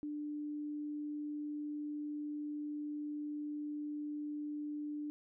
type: tone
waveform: sine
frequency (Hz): 296.7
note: D4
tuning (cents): +18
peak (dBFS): -38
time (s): 0.03-5.1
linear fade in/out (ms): 0
effects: none